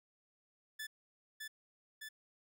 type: tone with echo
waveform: sawtooth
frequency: 1741 Hz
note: A6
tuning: 19 cents flat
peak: -38 dBFS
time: 0.79-0.87 s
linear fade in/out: 10 ms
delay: 610 ms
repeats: 2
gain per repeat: -2 dB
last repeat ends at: 2.09 s
effects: none